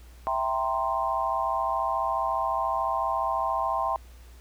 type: chord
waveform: sine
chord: C dominant seventh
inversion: first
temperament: equal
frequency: 659.3 / 784 / 932.3 / 1046.5 Hz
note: E5 / G5 / Bb5 / C6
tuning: 0 / 0 / 0 / 0 cents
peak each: -31 / -30 / -31 / -28 dBFS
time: 0.27-3.96 s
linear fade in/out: 0 ms
effects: added 60 Hz sine -46 dBFS peak until 4.4 s + pink hiss -57 dBFS RMS until 4.4 s